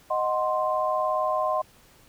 sine chord, C diminished, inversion first, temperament equal, 622.3 / 740 / 1046.5 Hz, Eb5 / Gb5 / C6, 0 / 0 / 0 cents, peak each -26 / -29 / -26 dBFS, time 0.1-1.62 s, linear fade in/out 10 ms, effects pink hiss -56 dBFS RMS until 2.08 s

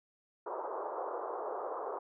pink band-pass noise, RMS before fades -39 dBFS, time 0.46-1.99 s, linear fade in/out 5 ms, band 390 to 1200 Hz, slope 48 dB/octave, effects none

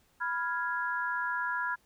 sine chord, F diminished, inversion second, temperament equal, 987.8 / 1396.9 / 1661.2 Hz, Cb6 / F6 / Ab6, 0 / 0 / 0 cents, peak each -34 dBFS, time 0.2-1.76 s, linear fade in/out 20 ms, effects pink hiss -68 dBFS RMS until 1.85 s

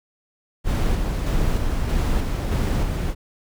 brown noise with tremolo, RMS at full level -20 dBFS, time 0.64-3.15 s, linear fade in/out 50 ms, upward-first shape square, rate 1.6 Hz, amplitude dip 30%, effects none

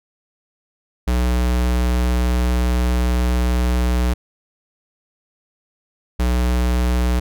square tone pair in turn, 61.2 / 61.2 Hz, B1 / B1, -15 / -15 cents, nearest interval unison, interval 0 cents, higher neither, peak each -16 dBFS, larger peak neither, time 1.07-4.14 / 6.19-7.2 s, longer first, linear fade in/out 10 ms, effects none

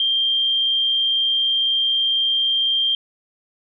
sine tone with amplitude modulation, 3181 Hz, G7, 25 cents sharp, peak -15 dBFS, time 0-2.95 s, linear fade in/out 2 ms, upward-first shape sine, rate 207 Hz, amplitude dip 25%, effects none

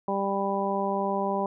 harmonic tone, 197.4 Hz, G3, 12 cents sharp, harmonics 1 / 2 / 3 / 4 / 5, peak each -31 / -31 / -31 / -31 / -31 dBFS, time 0.08-1.46 s, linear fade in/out 2 ms, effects none

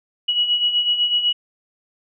sine beating tone pair, 2914 / 2922 Hz, F#7 / F#7, -27 / -22 cents, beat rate 8 Hz, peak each -24 / -17 dBFS, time 0.28-1.33 s, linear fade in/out 10 ms, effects none

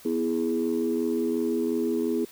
sine chord, E major, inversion second, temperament equal, 246.9 / 329.6 / 415.3 Hz, B3 / E4 / G#4, 0 / 0 / 0 cents, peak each -27 / -27 / -27 dBFS, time 0.05-2.25 s, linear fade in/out 5 ms, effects tanh soft clip ceiling -16 dBFS + white hiss -50 dBFS RMS until 2.31 s

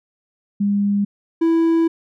sine / triangle tone pair in turn, 202.4 / 329.8 Hz, G#3 / E4, -44 / +1 cents, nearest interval minor sixth, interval 845 cents, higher second, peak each -15 / -11 dBFS, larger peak second, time 0.6-1.05 / 1.41-1.88 s, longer second, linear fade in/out 10 ms, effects none

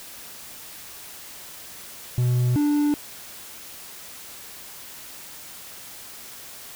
triangle tone pair in turn, 123.47 / 293.7 Hz, B2 / D4, 0 / 0 cents, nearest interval octave + minor third, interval 1500 cents, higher second, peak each -16 dBFS, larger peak neither, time 2.18-2.56 / 2.56-2.94 s, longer neither, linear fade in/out 0 ms, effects white hiss -41 dBFS RMS until 6.75 s

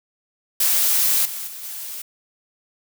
blue noise with level steps, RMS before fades -18 / -30 / -35 / -32 dBFS, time 0.6-2.02 s, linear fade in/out 5 ms, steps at 1.25 / 1.47 / 1.63 s, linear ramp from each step 5 ms, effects none

